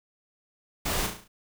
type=noise with echo; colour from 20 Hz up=pink; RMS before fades=-29 dBFS; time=0.85-1.07 s; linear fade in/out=10 ms; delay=35 ms; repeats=6; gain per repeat=-5 dB; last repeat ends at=1.28 s; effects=none